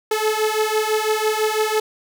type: beating tone pair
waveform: sawtooth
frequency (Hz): 429.3 / 435.3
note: A4 / A4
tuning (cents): -43 / -19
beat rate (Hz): 6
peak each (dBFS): -17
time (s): 0.11-1.8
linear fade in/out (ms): 5
effects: none